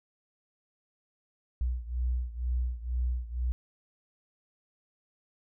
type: beating tone pair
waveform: sine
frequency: 60.7 / 62.8 Hz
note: B1 / B1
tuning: -29 / +30 cents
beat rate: 2.1 Hz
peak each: -30 / -33 dBFS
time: 1.61-3.52 s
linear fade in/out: 0 ms
effects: none